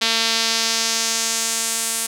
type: tone with band-pass filter sweep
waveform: sawtooth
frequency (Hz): 226.6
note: A#3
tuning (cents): -49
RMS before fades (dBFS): -21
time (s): 0.01-2.07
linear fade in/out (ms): 10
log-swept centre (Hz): 4000 to 9200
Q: 1.8
effects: none